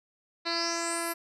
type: tone with low-pass filter sweep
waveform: 10% pulse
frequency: 336.7 Hz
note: E4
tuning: 37 cents sharp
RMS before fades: -31 dBFS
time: 0.45-1.14 s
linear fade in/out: 20 ms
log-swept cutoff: 3900 to 12000 Hz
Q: 7.2
effects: none